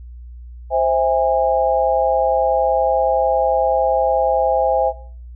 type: chord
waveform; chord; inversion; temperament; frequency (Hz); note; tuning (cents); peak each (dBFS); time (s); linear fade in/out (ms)
sine; C augmented; none; just; 523.3 / 654.1 / 817.6; C5 / E5 / G#5; 0 / -14 / -27; -18; 0.7-4.93; 50
effects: noise-tail reverb RT60 0.5 s tail -18 dB re dry + added 60 Hz sine -33 dBFS peak until 5.35 s